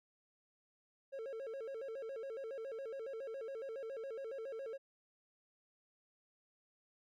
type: tone with vibrato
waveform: triangle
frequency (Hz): 493.9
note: B4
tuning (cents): 0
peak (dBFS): -40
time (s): 1.12-4.78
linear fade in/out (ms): 20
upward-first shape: square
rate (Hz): 7.2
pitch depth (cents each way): 170
effects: none